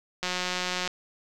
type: click train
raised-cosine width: 0.2 ms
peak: -12 dBFS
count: 118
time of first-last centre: 0.23-0.876 s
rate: 181 Hz
effects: none